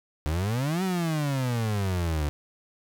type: exponential two-way sweep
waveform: 35% pulse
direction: up then down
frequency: 72 to 192.4 to 72 Hz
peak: -23 dBFS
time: 0.26-2.29 s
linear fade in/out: 0 ms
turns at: 0.83 s
effects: none